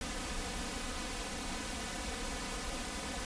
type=noise with comb filter; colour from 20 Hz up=pink; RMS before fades=-39 dBFS; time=0.01-3.25 s; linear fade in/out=2 ms; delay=4 ms; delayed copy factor=+0.8; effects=resampled to 22050 Hz